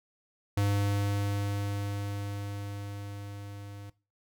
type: tone with level ramp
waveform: square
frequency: 101.1 Hz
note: G#2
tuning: 46 cents flat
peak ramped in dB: -25 to -43 dBFS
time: 0.57-3.9 s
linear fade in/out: 5 ms
effects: noise-tail reverb RT60 0.3 s tail -19 dB re dry